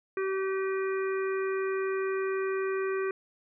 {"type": "harmonic tone with a mistuned harmonic", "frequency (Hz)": 384, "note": "G4", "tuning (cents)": -36, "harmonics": [1, 3, 4, 5, 6], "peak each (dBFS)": [-28, -38, -40, -42, -44], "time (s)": [0.17, 3.11], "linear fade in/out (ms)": 2, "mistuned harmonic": 6, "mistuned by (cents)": 86, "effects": []}